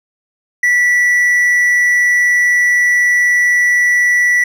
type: tone with amplitude modulation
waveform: triangle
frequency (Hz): 1956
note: B6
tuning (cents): -17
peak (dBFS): -6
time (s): 0.63-4.44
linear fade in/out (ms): 5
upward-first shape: sine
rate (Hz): 179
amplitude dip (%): 25
effects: none